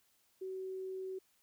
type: tone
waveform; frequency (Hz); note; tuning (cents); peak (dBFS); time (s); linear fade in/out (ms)
sine; 377.6; F#4; +35; -39; 0.41-1.19; 10
effects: white hiss -73 dBFS RMS until 1.42 s